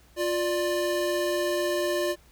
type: tone pair together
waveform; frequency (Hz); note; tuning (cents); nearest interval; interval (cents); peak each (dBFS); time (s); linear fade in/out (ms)
square; 351.4 / 591; F4 / D5; +11 / +11; major sixth; 900; -28; 0.16-2.16; 50
effects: added 60 Hz sine -57 dBFS peak until 2.31 s + pink hiss -59 dBFS RMS until 2.31 s